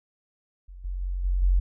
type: tone with level steps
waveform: sine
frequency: 45.46 Hz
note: F#1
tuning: 30 cents flat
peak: -40 / -28 / -26 / -21 / -17 dBFS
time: 0.68-1.6 s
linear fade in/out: 10 ms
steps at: 0.84 / 1.01 / 1.24 / 1.42 s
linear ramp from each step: 10 ms
effects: none